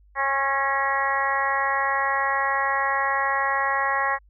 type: harmonic tone with a mistuned harmonic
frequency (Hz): 273.2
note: C#4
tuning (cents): -25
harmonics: 2 / 3 / 4 / 5 / 6 / 7 / 8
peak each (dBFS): -32 / -27 / -25 / -34 / -30 / -26 / -37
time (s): 0.15-4.19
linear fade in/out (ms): 50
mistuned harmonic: 6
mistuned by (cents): +21
effects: added 50 Hz sine -52 dBFS peak until 4.29 s

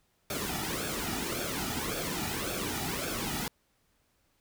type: noise with flanger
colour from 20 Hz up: pink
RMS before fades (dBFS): -34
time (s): 0.3-3.48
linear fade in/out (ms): 2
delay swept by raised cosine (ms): 1 to 1.92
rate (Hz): 1.8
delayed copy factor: -0.7
effects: pink hiss -72 dBFS RMS until 4.4 s

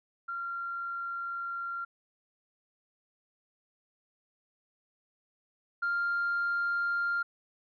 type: tone pair in turn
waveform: sine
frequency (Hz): 1381 / 1396.2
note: F6 / F6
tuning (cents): -20 / -1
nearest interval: unison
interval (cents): 19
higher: second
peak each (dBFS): -33 / -26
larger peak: second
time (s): 0.28-1.85 / 5.82-7.23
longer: first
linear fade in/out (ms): 10
effects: tanh soft clip ceiling -24 dBFS

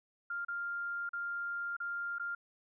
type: tone with dropouts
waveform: sine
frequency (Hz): 1398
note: F6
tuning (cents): +1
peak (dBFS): -35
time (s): 0.3-2.35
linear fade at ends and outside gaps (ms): 5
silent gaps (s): 0.449-0.483 / 1.092-1.132 / 1.767-1.801 / 2.185-2.196
effects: none

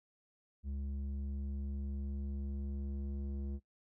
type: tone with low-pass filter sweep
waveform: square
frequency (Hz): 69.3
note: C#2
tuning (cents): 0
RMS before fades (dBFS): -40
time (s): 0.63-3.6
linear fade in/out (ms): 50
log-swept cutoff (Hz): 170 to 290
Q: 1.3
effects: noise-tail reverb RT60 0.1 s tail -18 dB re dry

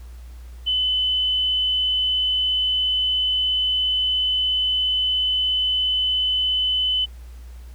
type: tone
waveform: sine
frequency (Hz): 3019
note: F#7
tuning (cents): +34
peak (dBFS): -18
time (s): 0.66-7.06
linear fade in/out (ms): 20
effects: added 60 Hz sine -36 dBFS peak until 7.74 s + pink hiss -54 dBFS RMS until 7.74 s

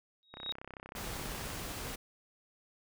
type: tone with exponential growth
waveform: sine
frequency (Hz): 3784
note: A#7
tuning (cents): +25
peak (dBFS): -31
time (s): 0.23-0.52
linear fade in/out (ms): 0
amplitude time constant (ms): 63
type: click train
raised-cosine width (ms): 0.5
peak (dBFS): -30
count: 40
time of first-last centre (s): 0.34-1.533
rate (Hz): 32.7
type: noise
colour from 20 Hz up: pink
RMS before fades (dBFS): -41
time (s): 0.95-1.96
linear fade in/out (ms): 10
effects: none

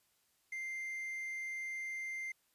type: tone with quantisation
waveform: triangle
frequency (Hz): 2093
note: C7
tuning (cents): 0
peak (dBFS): -37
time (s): 0.52-2.32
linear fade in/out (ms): 5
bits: 11
effects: white hiss -75 dBFS RMS until 2.54 s + resampled to 32000 Hz

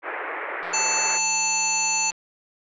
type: band-pass noise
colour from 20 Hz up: white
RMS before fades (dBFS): -31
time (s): 0.02-1.2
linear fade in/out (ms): 50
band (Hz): 340 to 2200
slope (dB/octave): 48
type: click train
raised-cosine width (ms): 0.3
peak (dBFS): -26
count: 260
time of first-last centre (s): 0.63-2.119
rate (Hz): 174
type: harmonic tone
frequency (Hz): 880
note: A5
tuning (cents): 0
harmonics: 1 / 3 / 5 / 7 / 8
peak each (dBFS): -28 / -26 / -30 / -26 / -26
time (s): 0.73-2.11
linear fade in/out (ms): 10
effects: none

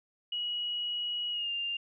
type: tone with pitch glide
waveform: sine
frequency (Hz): 2910 to 2798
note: F#7 to F7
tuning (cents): -29 to +3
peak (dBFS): -31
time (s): 0.32-1.77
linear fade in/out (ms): 5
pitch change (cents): -68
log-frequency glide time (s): 1.31-1.51
effects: none

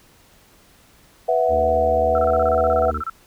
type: chord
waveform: sine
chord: B suspended fourth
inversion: none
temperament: just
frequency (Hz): 493.9 / 658.5 / 740.8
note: B4 / E5 / F#5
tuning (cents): 0 / -2 / +2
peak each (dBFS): -20 / -19 / -21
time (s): 1.28-2.91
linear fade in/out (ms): 10
type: harmonic tone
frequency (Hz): 75.8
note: D#2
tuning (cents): -45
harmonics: 1 / 3 / 4 / 5 / 6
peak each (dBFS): -26 / -33 / -37 / -38 / -38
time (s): 1.48-3.03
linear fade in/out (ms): 50
type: tone bursts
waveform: sine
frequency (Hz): 1333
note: E6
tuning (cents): +19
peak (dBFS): -23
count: 16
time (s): 2.15-3.098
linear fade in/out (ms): 2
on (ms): 33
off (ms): 28
effects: pink hiss -53 dBFS RMS until 3.26 s

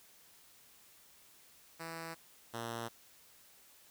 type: tone pair in turn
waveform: 5% pulse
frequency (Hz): 164.4 / 116.25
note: E3 / A#2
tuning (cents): -4 / -4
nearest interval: tritone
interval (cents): 600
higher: first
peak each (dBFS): -31 / -28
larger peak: second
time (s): 1.79-2.15 / 2.53-2.89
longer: neither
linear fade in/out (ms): 20
effects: white hiss -62 dBFS RMS until 3.9 s

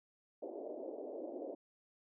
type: band-pass noise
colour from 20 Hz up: white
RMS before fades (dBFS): -45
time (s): 0.42-1.55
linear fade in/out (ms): 5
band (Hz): 280 to 640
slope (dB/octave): 48
effects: none

